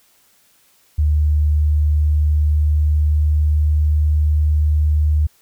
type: tone with pitch glide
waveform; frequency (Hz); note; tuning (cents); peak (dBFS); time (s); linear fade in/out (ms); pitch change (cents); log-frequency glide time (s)
sine; 75.2 to 75.72; D2 to D#2; +42 to -47; -12; 0.98-5.27; 10; +11; 1.88-3.96
effects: white hiss -56 dBFS RMS until 5.41 s